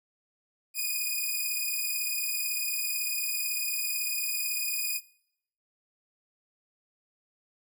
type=beating tone pair; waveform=5% pulse; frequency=2460 / 2478 Hz; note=D#7 / D#7; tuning=-20 / -8 cents; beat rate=18 Hz; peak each=-22 dBFS; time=0.74-5.01 s; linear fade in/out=50 ms; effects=noise-tail reverb RT60 0.7 s tail -22 dB re dry